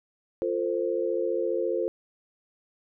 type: chord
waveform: sine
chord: F major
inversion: none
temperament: equal with one note detuned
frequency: 349.2 / 448.7 / 523.3 Hz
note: F4 / A4 / C5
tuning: 0 / +34 / 0 cents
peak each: -29 dBFS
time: 0.42-1.88 s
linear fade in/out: 0 ms
effects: none